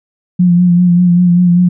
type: tone with vibrato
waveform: sine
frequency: 176.6 Hz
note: F3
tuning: 20 cents sharp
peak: -5 dBFS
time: 0.39-1.69 s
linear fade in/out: 10 ms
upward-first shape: sine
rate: 5.1 Hz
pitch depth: 34 cents each way
effects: none